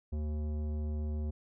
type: tone with tanh clipping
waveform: triangle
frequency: 75.6 Hz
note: D#2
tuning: 49 cents flat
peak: -34 dBFS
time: 0.12-1.31 s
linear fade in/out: 10 ms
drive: 18 dB
effects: none